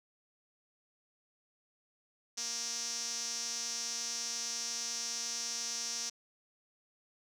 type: tone with band-pass filter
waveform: sawtooth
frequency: 234.4 Hz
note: A#3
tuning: 10 cents sharp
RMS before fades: -38 dBFS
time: 2.37-6.1 s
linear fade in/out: 10 ms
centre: 5800 Hz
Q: 6.3
effects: none